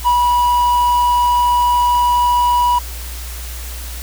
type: tone with ADSR envelope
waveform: triangle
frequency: 974 Hz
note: B5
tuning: 24 cents flat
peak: -7 dBFS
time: 0.04-2.79 s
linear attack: 33 ms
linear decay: 60 ms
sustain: -2 dB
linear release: 8 ms
effects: added 60 Hz sine -26 dBFS peak until 4.02 s + white hiss -32 dBFS RMS until 4.02 s